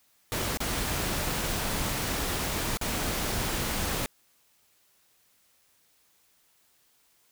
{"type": "noise with dropouts", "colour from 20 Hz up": "pink", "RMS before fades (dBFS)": -30, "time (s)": [0.32, 4.06], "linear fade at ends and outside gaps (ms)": 0, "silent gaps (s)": [[0.573, 0.604], [2.772, 2.813]], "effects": ["white hiss -66 dBFS RMS until 7.31 s"]}